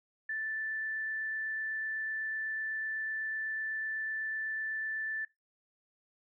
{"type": "tone with frequency modulation", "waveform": "sine", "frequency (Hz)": 1760, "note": "A6", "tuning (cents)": 0, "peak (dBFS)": -33, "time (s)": [0.29, 5.25], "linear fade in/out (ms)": 5, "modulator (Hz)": 28, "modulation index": 0.4, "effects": ["noise-tail reverb RT60 0.2 s tail -21 dB re dry"]}